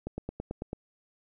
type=click train; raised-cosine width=2 ms; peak=-21 dBFS; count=7; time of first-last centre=0.07-0.731 s; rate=9.08 Hz; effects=none